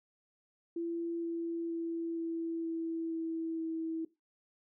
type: tone with pitch steps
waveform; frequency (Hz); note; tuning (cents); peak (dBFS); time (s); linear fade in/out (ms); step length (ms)
sine; 337.2 / 335.1 / 332.9 / 330.8 / 328.7 / 326.7 / 324.6; E4 / E4 / E4 / E4 / E4 / E4 / E4; +39 / +29 / +17 / +6 / -5 / -15 / -27; -33; 0.76-4.05; 5; 470
effects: noise-tail reverb RT60 0.2 s tail -17 dB re dry